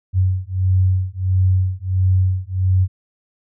sine beating tone pair, 92.5 / 94 Hz, F#2 / F#2, 0 / +28 cents, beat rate 1.5 Hz, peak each -17 dBFS, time 0.13-2.88 s, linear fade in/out 50 ms, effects none

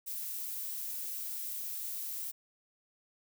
violet noise, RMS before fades -39 dBFS, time 0.06-2.32 s, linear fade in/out 20 ms, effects none

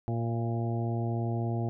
harmonic tone with a mistuned harmonic, 116.54 Hz, A#2, in tune, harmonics 1 / 2 / 3 / 4 / 5 / 6 / 7, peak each -29 / -36 / -37 / -44 / -46 / -40 / -44 dBFS, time 0.08-1.69 s, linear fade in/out 0 ms, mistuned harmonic 6, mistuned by -28 cents, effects none

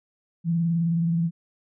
sine tone with vibrato, 167.6 Hz, E3, 29 cents sharp, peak -20 dBFS, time 0.44-1.31 s, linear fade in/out 50 ms, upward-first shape square, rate 19 Hz, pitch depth 34 cents each way, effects none

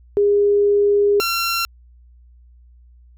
sine / 15% pulse tone pair in turn, 407.9 / 1364.9 Hz, G#4 / F6, -31 / -40 cents, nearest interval octave + major sixth, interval 2091 cents, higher second, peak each -12 dBFS, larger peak neither, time 0.17-1.2 / 1.2-1.65 s, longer first, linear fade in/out 0 ms, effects added 60 Hz sine -45 dBFS peak until 3.17 s

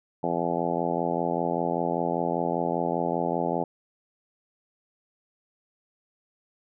harmonic tone, 85.1 Hz, F2, 44 cents flat, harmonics 2 / 3 / 4 / 5 / 6 / 7 / 8 / 9 / 10, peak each -33 / -33 / -33 / -33 / -33 / -33 / -33 / -33 / -33 dBFS, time 0.23-3.64 s, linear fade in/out 5 ms, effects none

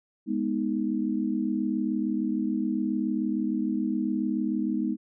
sine chord, G# minor, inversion none, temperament equal with one note detuned, 207.7 / 246.9 / 313.8 Hz, G#3 / B3 / D#4, 0 / 0 / +15 cents, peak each -29 dBFS, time 0.26-4.97 s, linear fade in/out 50 ms, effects none

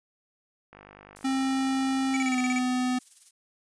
click train, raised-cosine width 0.5 ms, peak -32 dBFS, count 72, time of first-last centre 0.73-2.15 s, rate 50 Hz
violet noise with tremolo, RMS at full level -45 dBFS, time 1.16-3.31 s, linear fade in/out 5 ms, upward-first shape sine, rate 20 Hz, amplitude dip 60%
square tone with pitch glide, 266.2 to 252 Hz, C4 to B3, +30 to +35 cents, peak -25 dBFS, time 1.24-2.99 s, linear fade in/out 10 ms, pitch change -95 cents, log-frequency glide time 2.19-2.38 s
square tone bursts, 2298 Hz, D7, 38 cents flat, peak -29 dBFS, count 8, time 2.14-2.585 s, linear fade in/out 0 ms, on 25 ms, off 35 ms
effects resampled to 22050 Hz

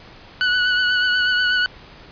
sawtooth tone with vibrato, 1480 Hz, F#6, in tune, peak -12 dBFS, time 0.41-1.66 s, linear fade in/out 0 ms, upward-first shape triangle, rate 8.2 Hz, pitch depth 31 cents each way, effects pink hiss -43 dBFS RMS until 2.11 s + resampled to 11025 Hz

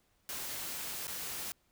white noise with dropouts, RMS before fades -40 dBFS, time 0.29-1.52 s, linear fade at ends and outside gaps 1 ms, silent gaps 1.071-1.079 s, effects pink hiss -73 dBFS RMS until 1.71 s

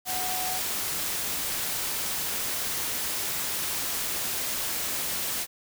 sine tone in noise, 740 Hz, F#5, in tune, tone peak -33 dBFS, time 0.05-0.61 s, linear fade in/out 50 ms, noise white, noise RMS -30 dBFS, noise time 0.05-5.47 s, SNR -6 dB, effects none

